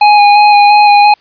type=tone with vibrato; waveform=square; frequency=827 Hz; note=G#5; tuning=8 cents flat; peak=-3 dBFS; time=0.01-1.14 s; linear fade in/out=5 ms; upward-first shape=square; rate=2.9 Hz; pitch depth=13 cents each way; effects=white hiss -48 dBFS RMS until 1.2 s + resampled to 11025 Hz